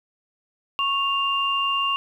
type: tone pair together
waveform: sine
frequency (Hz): 1103.7 / 2794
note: C#6 / F7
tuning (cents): -8 / 0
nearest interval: octave + major third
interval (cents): 1608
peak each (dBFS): -23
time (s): 0.79-1.96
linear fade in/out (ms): 0
effects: 9-bit